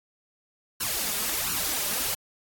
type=noise with flanger; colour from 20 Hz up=white; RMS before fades=-28 dBFS; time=0.8-2.15 s; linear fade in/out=10 ms; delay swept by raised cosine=0.7 to 5 ms; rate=1.4 Hz; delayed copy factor=+0.9; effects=AAC 64 kbps